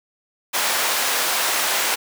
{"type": "high-pass noise", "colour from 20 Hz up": "pink", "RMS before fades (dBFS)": -21, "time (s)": [0.53, 1.96], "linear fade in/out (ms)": 20, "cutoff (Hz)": 760, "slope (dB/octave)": 12, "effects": []}